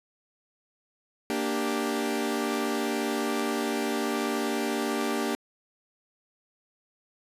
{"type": "chord", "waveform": "sawtooth", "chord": "G minor", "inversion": "first", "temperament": "equal", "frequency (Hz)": [233.1, 293.7, 392], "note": ["Bb3", "D4", "G4"], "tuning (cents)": [0, 0, 0], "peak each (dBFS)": -27, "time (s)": [1.3, 5.35], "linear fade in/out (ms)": 0, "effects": ["resampled to 32000 Hz"]}